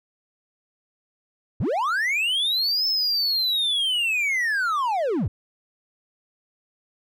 triangle linear two-way sweep, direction up then down, 65.41 to 5290 to 65.41 Hz, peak -19 dBFS, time 1.6-5.28 s, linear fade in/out 5 ms, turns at 2.87 s, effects none

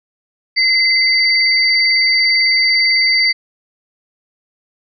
sine tone pair together, 2058 / 4620 Hz, C7 / D8, -29 / -29 cents, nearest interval octave + major second, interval 1400 cents, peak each -13 dBFS, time 0.56-3.33 s, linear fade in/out 20 ms, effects none

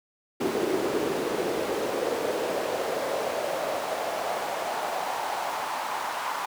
brown noise with high-pass filter sweep, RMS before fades -29 dBFS, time 0.4-6.46 s, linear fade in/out 10 ms, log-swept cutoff 350 to 970 Hz, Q 2.8, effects none

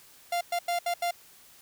45% pulse tone bursts at uneven times, 696 Hz, F5, 6 cents flat, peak -26 dBFS, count 5, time 0.32-0.41 / 0.52-0.59 / 0.68-0.79 / 0.86-0.94 / 1.02-1.11 s, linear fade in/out 5 ms, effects white hiss -55 dBFS RMS until 1.61 s

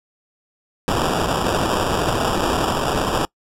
violet noise with sample-and-hold, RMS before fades -20 dBFS, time 0.88-3.25 s, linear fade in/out 0 ms, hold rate 2100 Hz, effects noise-tail reverb RT60 0.1 s tail -25 dB re dry + low-pass 11000 Hz 12 dB/octave

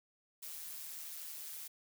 blue noise with amplitude modulation, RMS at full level -44 dBFS, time 0.42-1.68 s, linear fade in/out 10 ms, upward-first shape sine, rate 157 Hz, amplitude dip 50%, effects none

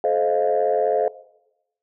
sine chord, F dominant seventh, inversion first, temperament equal with one note detuned, 431.4 / 523.3 / 622.3 / 698.5 Hz, A4 / C5 / Eb5 / F5, -34 / 0 / 0 / 0 cents, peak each -22 dBFS, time 0.04-1.08 s, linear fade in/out 2 ms, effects noise-tail reverb RT60 0.9 s tail -19 dB re dry + tanh soft clip ceiling -10 dBFS

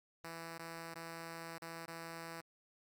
5% pulse tone with dropouts, 165.6 Hz, E3, 8 cents sharp, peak -34 dBFS, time 0.24-2.41 s, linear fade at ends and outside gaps 5 ms, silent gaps 0.581-0.592 / 0.942-0.956 / 1.582-1.619 / 1.86-1.879 s, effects Opus 48 kbps

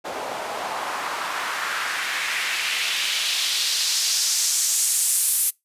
white noise with band-pass filter sweep, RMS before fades -24 dBFS, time 0.04-5.51 s, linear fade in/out 20 ms, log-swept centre 580 to 11000 Hz, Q 1.7, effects noise-tail reverb RT60 0.2 s tail -25 dB re dry + resampled to 32000 Hz

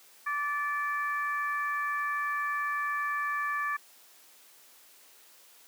harmonic tone, 582 Hz, D5, 16 cents flat, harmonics 2 / 3 / 4, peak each -31 / -32 / -42 dBFS, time 0.26-3.77 s, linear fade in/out 10 ms, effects white hiss -57 dBFS RMS until 5.67 s + high-pass 300 Hz 12 dB/octave

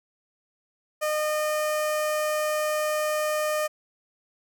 sawtooth tone with notch filter, 610 Hz, D#5, 34 cents flat, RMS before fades -26 dBFS, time 1.01-3.68 s, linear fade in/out 20 ms, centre 3800 Hz, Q 1.7, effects none

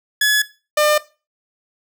sawtooth tone pair in turn, 1700 / 601 Hz, G#6 / D5, +40 / +40 cents, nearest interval octave + tritone, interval 1800 cents, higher first, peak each -9 dBFS, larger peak neither, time 0.21-0.42 / 0.77-0.98 s, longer neither, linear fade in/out 5 ms, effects noise-tail reverb RT60 0.3 s tail -17 dB re dry

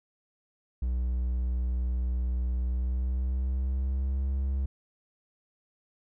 triangle tone with pitch glide, 61.74 to 67.33 Hz, B1 to C#2, 0 to -50 cents, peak -24 dBFS, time 0.82-4.66 s, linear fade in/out 5 ms, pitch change +150 cents, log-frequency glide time 2.64-4.28 s, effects none

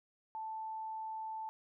sine tone, 880 Hz, A5, in tune, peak -39 dBFS, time 0.35-1.49 s, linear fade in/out 0 ms, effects none

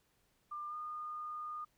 sine tone with pitch glide, 1195 to 1221.5 Hz, D6 to D#6, +30 to -32 cents, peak -40 dBFS, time 0.51-1.65 s, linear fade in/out 10 ms, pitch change +38 cents, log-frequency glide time 0.68-0.75 s, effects pink hiss -75 dBFS RMS until 1.77 s

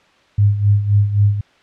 sine tone with tremolo, 102.4 Hz, G#2, 24 cents flat, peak -8 dBFS, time 0.38-1.41 s, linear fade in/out 5 ms, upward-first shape sine, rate 3.8 Hz, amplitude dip 70%, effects white hiss -52 dBFS RMS until 1.62 s + low-pass 3000 Hz 12 dB/octave

